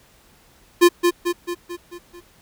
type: tone with echo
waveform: square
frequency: 349.2 Hz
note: F4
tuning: in tune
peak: -9 dBFS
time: 0.81-0.89 s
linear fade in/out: 20 ms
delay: 220 ms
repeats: 6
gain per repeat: -5 dB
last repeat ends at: 2.21 s
effects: pink hiss -54 dBFS RMS until 2.41 s